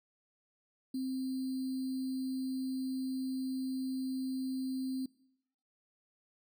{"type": "tone with sample-and-hold", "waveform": "sine", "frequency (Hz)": 261.6, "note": "C4", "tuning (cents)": 0, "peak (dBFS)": -33, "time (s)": [0.94, 5.06], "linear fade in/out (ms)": 5, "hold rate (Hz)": 4410, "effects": ["noise-tail reverb RT60 0.8 s tail -23 dB re dry"]}